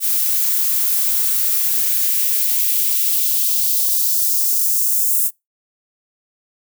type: noise with high-pass filter sweep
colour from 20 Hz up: violet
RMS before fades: -17 dBFS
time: 0-5.31 s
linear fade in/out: 50 ms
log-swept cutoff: 610 to 8200 Hz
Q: 1.4
effects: noise-tail reverb RT60 0.2 s tail -25 dB re dry